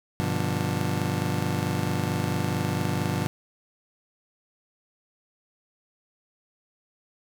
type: chord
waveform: 30% pulse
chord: G dominant seventh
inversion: none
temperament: just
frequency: 98 / 122.5 / 147 / 176.4 Hz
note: G2 / B2 / D3 / F3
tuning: 0 / -14 / +2 / +18 cents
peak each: -28 dBFS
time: 0.2-3.27 s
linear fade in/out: 0 ms
effects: none